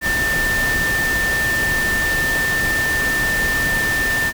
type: tone in noise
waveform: sine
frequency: 1790 Hz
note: A6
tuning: 29 cents sharp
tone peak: -17 dBFS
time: 0.01-4.33 s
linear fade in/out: 50 ms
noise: pink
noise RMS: -24 dBFS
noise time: 0.01-4.33 s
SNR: +4 dB
effects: none